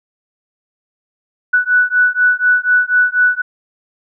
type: beating tone pair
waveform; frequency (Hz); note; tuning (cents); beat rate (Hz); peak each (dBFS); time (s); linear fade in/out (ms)
sine; 1480 / 1484.1; F#6 / F#6; 0 / +5; 4.1; -13; 1.53-3.42; 10
effects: none